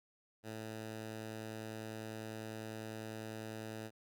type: tone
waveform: 10% pulse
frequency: 110 Hz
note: A2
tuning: in tune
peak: -35 dBFS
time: 0.43-3.91 s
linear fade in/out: 50 ms
effects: none